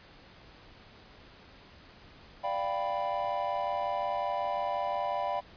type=chord; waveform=triangle; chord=G dominant seventh; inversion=second; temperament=equal; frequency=587.3 / 698.5 / 784 / 987.8 Hz; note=D5 / F5 / G5 / B5; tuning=0 / 0 / 0 / 0 cents; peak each=-33 dBFS; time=2.43-5.41 s; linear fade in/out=20 ms; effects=pink hiss -54 dBFS RMS until 5.56 s + resampled to 11025 Hz